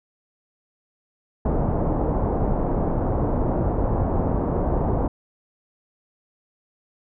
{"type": "low-pass noise", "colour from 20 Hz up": "pink", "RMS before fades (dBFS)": -22, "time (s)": [1.45, 5.08], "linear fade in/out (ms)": 5, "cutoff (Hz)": 870, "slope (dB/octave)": 24, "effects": []}